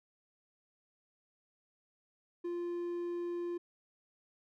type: tone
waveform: triangle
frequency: 347.7 Hz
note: F4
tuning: 8 cents flat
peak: -33 dBFS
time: 2.44-3.58 s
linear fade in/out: 10 ms
effects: none